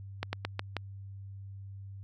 slowing click train, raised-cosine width 0.3 ms, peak -16 dBFS, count 5, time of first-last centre 0.23-0.767 s, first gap 100 ms, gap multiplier 1.2, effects added 98 Hz sine -42 dBFS peak until 2.03 s

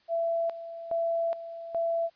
sine tone with tremolo, 669 Hz, E5, 25 cents sharp, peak -25 dBFS, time 0.08-2.1 s, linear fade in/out 50 ms, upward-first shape square, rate 1.2 Hz, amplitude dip 75%, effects white hiss -65 dBFS RMS until 2.15 s + resampled to 11025 Hz

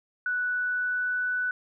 sine tone with pitch glide, 1480 to 1490.3 Hz, F#6 to F#6, 0 to +12 cents, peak -25 dBFS, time 0.26-1.51 s, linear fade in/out 2 ms, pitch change +12 cents, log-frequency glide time 0.45-1.33 s, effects none

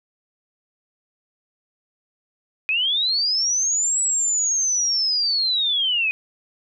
sine linear two-way sweep, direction up then down, 2474 to 7860 to 2474 Hz, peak -18 dBFS, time 2.69-6.11 s, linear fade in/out 0 ms, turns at 4.01 s, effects none

